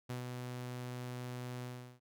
sawtooth tone with ADSR envelope, 124.3 Hz, B2, 12 cents sharp, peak -34 dBFS, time 0.09-2 s, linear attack 12 ms, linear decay 130 ms, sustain -3 dB, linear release 370 ms, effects none

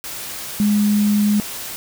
sine tone in noise, 207.7 Hz, G#3, in tune, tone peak -13 dBFS, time 0.6-1.4 s, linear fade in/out 0 ms, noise white, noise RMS -30 dBFS, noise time 0.04-1.76 s, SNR +14 dB, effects none

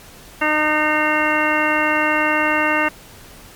harmonic tone, 305.3 Hz, D#4, 33 cents flat, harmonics 1 / 2 / 3 / 4 / 5 / 6 / 7 / 9, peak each -23 / -23 / -23 / -23 / -23 / -23 / -23 / -23 dBFS, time 0.41-2.89 s, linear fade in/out 10 ms, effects pink hiss -42 dBFS RMS until 3.55 s + MP3 96 kbps

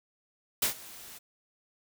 white noise with ADSR envelope, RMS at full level -25 dBFS, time 0.62-1.19 s, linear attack 6 ms, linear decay 110 ms, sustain -22 dB, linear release 18 ms, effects none

